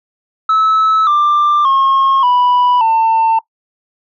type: tone with pitch steps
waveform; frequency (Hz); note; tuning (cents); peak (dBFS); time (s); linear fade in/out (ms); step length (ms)
sine; 1300 / 1185.2 / 1080.6 / 985.2 / 898.2; E6 / D6 / C#6 / B5 / A5; -24 / +15 / -44 / -5 / +35; -6; 0.49-3.39; 5; 580
effects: noise-tail reverb RT60 0.1 s tail -21 dB re dry + tanh soft clip ceiling -7 dBFS